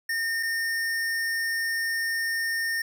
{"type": "tone pair in turn", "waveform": "square", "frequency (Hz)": [1824, 1824], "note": ["A#6", "A#6"], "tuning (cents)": [-38, -38], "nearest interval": "unison", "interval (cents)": 0, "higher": "neither", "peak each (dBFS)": -26, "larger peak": "neither", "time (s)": [[0.09, 0.43], [0.43, 2.82]], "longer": "second", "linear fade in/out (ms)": 5, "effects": []}